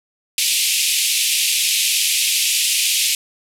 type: band-pass noise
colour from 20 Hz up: pink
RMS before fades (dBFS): -18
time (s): 0.38-3.15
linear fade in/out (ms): 2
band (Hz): 2400 to 13000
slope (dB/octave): 48
effects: none